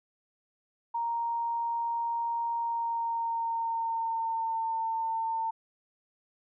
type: tone with pitch glide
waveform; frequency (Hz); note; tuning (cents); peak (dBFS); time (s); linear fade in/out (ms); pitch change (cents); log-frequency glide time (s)
sine; 932.3 to 901.6; A#5 to A5; 0 to +42; -28; 0.94-5.51; 10; -58; 2.57-4.65
effects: none